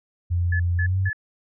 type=tone with pitch glide; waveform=sine; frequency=87.31 to 95.21 Hz; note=F2 to G2; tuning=0 to -50 cents; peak=-19 dBFS; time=0.3-1.1 s; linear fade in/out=20 ms; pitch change=+150 cents; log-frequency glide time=0.8-0.98 s
type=tone bursts; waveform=sine; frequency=1719 Hz; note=A6; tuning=41 cents flat; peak=-25 dBFS; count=3; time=0.52-1.131 s; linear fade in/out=5 ms; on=77 ms; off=190 ms
effects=none